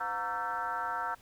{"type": "tone with frequency modulation", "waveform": "sine", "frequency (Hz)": 1133, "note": "C#6", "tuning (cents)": 37, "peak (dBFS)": -31, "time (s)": [0, 1.15], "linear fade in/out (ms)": 10, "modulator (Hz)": 208, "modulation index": 2, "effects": ["pink hiss -60 dBFS RMS until 1.21 s"]}